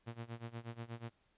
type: tone with tremolo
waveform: sawtooth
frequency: 116.54 Hz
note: A#2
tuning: in tune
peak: -37 dBFS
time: 0.06-1.1 s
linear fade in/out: 20 ms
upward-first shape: sine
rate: 8.3 Hz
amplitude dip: 90%
effects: pink hiss -75 dBFS RMS until 1.37 s + resampled to 8000 Hz

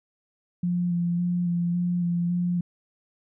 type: tone with vibrato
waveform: sine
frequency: 174.61 Hz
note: F3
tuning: in tune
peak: -22 dBFS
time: 0.63-2.61 s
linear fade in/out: 5 ms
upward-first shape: square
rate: 1.8 Hz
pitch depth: 17 cents each way
effects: none

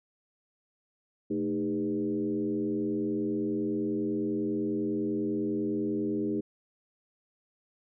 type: tone with frequency modulation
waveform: sine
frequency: 311.1 Hz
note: D#4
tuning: in tune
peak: -27 dBFS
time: 1.3-6.41 s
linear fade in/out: 10 ms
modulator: 90.1 Hz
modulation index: 1.2
effects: none

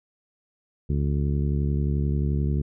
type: harmonic tone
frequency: 71.4 Hz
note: D2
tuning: 48 cents flat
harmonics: 1 / 2 / 3 / 4 / 5 / 6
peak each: -24 / -25 / -31 / -38 / -36 / -41 dBFS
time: 0.89-2.62 s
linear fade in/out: 10 ms
effects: none

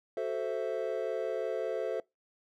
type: chord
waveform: triangle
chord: F# half-diminished seventh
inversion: none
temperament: equal with one note detuned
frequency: 374.5 / 440 / 523.3 / 659.3 Hz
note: F#4 / A4 / C5 / E5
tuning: +21 / 0 / 0 / 0 cents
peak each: -37 / -33 / -34 / -35 dBFS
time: 0.17-2 s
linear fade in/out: 2 ms
effects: noise-tail reverb RT60 0.2 s tail -24 dB re dry

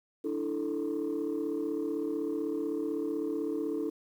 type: chord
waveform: sine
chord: D suspended second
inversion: none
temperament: equal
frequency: 293.7 / 329.6 / 440 Hz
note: D4 / E4 / A4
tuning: 0 / 0 / 0 cents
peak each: -33 dBFS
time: 0.24-3.9 s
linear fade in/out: 10 ms
effects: tanh soft clip ceiling -25 dBFS + 10-bit

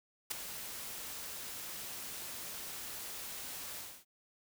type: noise with ADSR envelope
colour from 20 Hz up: white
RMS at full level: -33 dBFS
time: 0.3-4.05 s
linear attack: 14 ms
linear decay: 7 ms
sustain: -11 dB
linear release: 270 ms
effects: none

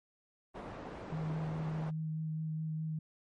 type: low-pass noise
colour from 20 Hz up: white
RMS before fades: -45 dBFS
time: 0.54-1.91 s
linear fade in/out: 20 ms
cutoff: 750 Hz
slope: 12 dB/octave
type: tone with vibrato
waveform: sine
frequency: 157.5 Hz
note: D#3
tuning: 21 cents sharp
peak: -34 dBFS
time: 1.12-2.99 s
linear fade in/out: 5 ms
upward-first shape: sine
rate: 4.8 Hz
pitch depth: 12 cents each way
effects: MP3 48 kbps

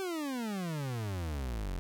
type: exponential sweep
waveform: 40% pulse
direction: down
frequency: 392 to 42.03 Hz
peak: -33 dBFS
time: 0-1.79 s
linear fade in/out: 0 ms
effects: none

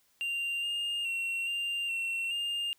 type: tone with pitch steps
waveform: triangle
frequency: 2781 / 2822 / 2730 / 2791 / 2718 / 2811 Hz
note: F7 / F7 / F7 / F7 / F7 / F7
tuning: -8 / +17 / -40 / -2 / -48 / +11 cents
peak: -29 dBFS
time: 0.21-2.73 s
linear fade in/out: 0 ms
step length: 420 ms
effects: white hiss -69 dBFS RMS until 2.78 s

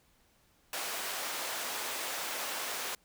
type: high-pass noise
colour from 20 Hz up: pink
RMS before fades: -37 dBFS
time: 0.73-2.95 s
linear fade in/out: 2 ms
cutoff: 630 Hz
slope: 12 dB/octave
effects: pink hiss -68 dBFS RMS until 3.04 s

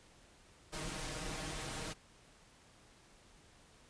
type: noise with comb filter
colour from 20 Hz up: pink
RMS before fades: -42 dBFS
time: 0.72-1.94 s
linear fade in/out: 20 ms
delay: 6.4 ms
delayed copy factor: +0.7
effects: pink hiss -63 dBFS RMS until 3.89 s + resampled to 22050 Hz

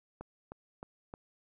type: click train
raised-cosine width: 1 ms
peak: -29 dBFS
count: 4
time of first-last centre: 0.21-1.139 s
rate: 3.23 Hz
effects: none

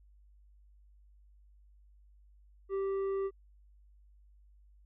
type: tone with tanh clipping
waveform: sine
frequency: 390 Hz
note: G4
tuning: 9 cents flat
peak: -32 dBFS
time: 2.69-3.31 s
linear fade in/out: 50 ms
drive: 7 dB
effects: added 50 Hz sine -58 dBFS peak until 4.85 s

